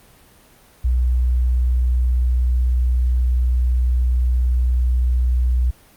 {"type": "tone", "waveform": "sine", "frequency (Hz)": 61.74, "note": "B1", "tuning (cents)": 0, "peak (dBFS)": -14, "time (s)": [0.84, 5.71], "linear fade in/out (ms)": 10, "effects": ["pink hiss -50 dBFS RMS until 5.96 s", "Opus 32 kbps"]}